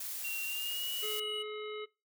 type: noise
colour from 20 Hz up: blue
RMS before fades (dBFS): -40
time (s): 0-1.2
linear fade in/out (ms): 5
type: tone with pitch glide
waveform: triangle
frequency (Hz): 2749 to 2929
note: F7 to F#7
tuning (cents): -28 to -18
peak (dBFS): -35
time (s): 0.24-1.43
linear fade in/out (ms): 10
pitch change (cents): +110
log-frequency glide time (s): 0.45-0.89
type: harmonic tone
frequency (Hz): 425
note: G#4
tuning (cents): +40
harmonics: 1 / 3 / 5 / 7 / 9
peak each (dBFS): -39 / -47 / -48 / -50 / -53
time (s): 1.02-1.86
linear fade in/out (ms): 20
effects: noise-tail reverb RT60 0.3 s tail -24 dB re dry